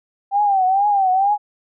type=tone with vibrato; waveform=sine; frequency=784 Hz; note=G5; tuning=in tune; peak=-13 dBFS; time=0.31-1.38 s; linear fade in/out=50 ms; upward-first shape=triangle; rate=2.2 Hz; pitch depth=120 cents each way; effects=none